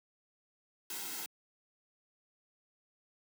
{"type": "noise with comb filter", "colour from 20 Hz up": "white", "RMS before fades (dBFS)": -41, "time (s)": [0.9, 1.26], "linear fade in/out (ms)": 2, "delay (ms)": 1.7, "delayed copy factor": -0.75, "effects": ["high-pass 200 Hz 12 dB/octave"]}